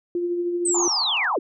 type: tone with tremolo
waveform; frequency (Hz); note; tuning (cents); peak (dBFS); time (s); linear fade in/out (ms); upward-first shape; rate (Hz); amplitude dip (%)
sine; 349.2; F4; 0; -20; 0.15-0.88; 2; triangle; 13; 40
type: linear sweep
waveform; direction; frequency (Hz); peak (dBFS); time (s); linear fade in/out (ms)
sine; down; 8372 to 261.6; -20; 0.65-1.39; 5
type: band-pass noise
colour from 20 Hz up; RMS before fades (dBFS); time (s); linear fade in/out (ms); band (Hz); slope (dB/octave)
pink; -31; 0.74-1.36; 5; 750 to 1200; 96
type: clicks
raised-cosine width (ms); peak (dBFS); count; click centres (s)
0.2; -29; 6; 0.787 / 0.851 / 0.891 / 1.034 / 1.171 / 1.244
effects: none